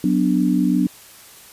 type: chord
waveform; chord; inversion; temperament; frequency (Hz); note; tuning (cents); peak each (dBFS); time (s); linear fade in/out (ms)
sine; B minor; second; equal with one note detuned; 185 / 248.4 / 293.7; F#3 / B3 / D4; 0 / +10 / 0; -19; 0.04-0.87; 2
effects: white hiss -44 dBFS RMS until 1.52 s + resampled to 32000 Hz